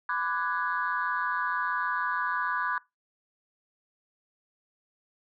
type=chord; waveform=sine; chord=G# half-diminished seventh; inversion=first; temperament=equal with one note detuned; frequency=999.8 / 1174.7 / 1480 / 1661.2 Hz; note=B5 / D6 / F#6 / G#6; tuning=+21 / 0 / 0 / 0 cents; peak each=-32 dBFS; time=0.09-2.78 s; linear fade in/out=2 ms; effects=noise-tail reverb RT60 0.2 s tail -21 dB re dry + tanh soft clip ceiling -17 dBFS